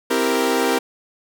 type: chord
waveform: sawtooth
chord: C dominant seventh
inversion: none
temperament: equal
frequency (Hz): 261.6 / 329.6 / 392 / 466.2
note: C4 / E4 / G4 / Bb4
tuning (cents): 0 / 0 / 0 / 0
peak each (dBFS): -19 / -21 / -19 / -17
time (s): 0.1-0.79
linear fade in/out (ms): 10
effects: none